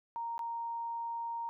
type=tone with dropouts; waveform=sine; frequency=930 Hz; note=A#5; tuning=4 cents flat; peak=-35 dBFS; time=0.16-1.49 s; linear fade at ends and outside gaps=0 ms; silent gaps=0.38-0.392 s; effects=none